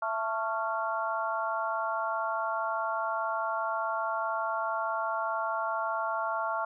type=harmonic tone with a mistuned harmonic; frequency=221.9 Hz; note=A3; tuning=15 cents sharp; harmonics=3 / 4 / 5 / 6; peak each=-34 / -34 / -34 / -34 dBFS; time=0.02-6.65 s; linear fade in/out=5 ms; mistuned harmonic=6; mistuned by=+64 cents; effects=none